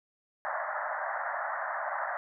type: band-pass noise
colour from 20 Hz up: pink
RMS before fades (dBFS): -34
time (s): 0.45-2.17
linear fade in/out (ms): 0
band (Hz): 590 to 1900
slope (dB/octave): 96
effects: none